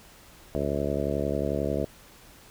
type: harmonic tone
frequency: 71.2 Hz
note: C#2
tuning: 47 cents sharp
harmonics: 1 / 2 / 3 / 4 / 5 / 6 / 7 / 8 / 9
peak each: -34 / -34 / -34 / -34 / -34 / -34 / -34 / -34 / -34 dBFS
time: 0.55-1.85 s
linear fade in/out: 0 ms
effects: pink hiss -52 dBFS RMS until 2.5 s